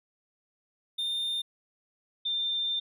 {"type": "tone pair in turn", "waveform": ["triangle", "sine"], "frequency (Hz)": [3619, 3592], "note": ["A7", "A7"], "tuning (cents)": [48, 35], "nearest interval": "unison", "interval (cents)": 13, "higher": "first", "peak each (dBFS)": -27, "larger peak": "neither", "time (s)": [[0.98, 1.42], [2.25, 2.8]], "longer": "second", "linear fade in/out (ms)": 10, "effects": []}